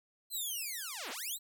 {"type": "linear two-way sweep", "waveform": "5% pulse", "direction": "down then up", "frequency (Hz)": [4186, 217.6, 4186], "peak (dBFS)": -28, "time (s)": [0.3, 1.39], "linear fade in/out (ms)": 50, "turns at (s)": 1.1, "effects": []}